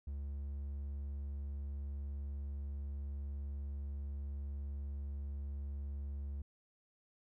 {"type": "tone", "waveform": "triangle", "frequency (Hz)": 70.4, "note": "C#2", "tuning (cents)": 27, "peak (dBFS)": -37, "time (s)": [0.07, 6.42], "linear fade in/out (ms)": 5, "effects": []}